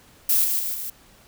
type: noise with level steps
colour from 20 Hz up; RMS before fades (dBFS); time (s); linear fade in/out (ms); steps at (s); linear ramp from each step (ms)
violet; -19 / -23 / -27 / -31; 0.29-0.9; 5; 0.44 / 0.59 / 0.74; 5
effects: pink hiss -53 dBFS RMS until 1.27 s